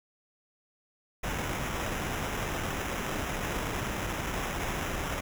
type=noise with sample-and-hold; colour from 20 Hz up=pink; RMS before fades=-33 dBFS; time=1.23-5.21 s; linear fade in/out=10 ms; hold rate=4410 Hz; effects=none